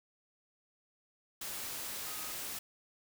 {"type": "tone in noise", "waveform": "sine", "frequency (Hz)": 1256, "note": "D#6", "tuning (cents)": 16, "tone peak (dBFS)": -52, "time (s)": [2.06, 2.32], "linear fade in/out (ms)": 5, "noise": "white", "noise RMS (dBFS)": -41, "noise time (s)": [1.41, 2.59], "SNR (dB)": -14, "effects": []}